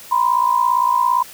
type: tone pair together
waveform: sine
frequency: 969 / 1026.6 Hz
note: B5 / C6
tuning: -33 / -33 cents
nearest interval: minor second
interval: 100 cents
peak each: -16 dBFS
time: 0.11-1.23 s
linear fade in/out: 10 ms
effects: white hiss -39 dBFS RMS until 1.33 s